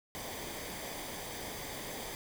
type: noise with comb filter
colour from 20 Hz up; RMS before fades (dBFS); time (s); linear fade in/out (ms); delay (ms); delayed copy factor
pink; -42; 0.15-2.15; 0; 0.73; -0.55
effects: none